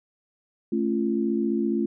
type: chord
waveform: sine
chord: A augmented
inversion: none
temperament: just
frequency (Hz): 220 / 275 / 343.8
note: A3 / C#4 / E#4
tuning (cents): 0 / -14 / -27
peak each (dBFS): -25 / -28 / -26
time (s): 0.72-1.86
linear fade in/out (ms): 5
effects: none